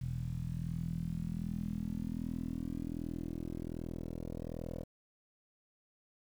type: tone with low-pass filter sweep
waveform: 10% pulse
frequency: 41.27 Hz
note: E1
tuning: 3 cents sharp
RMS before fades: -39 dBFS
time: 0.01-4.84 s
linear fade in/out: 10 ms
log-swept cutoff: 130 to 510 Hz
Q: 4
effects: 10-bit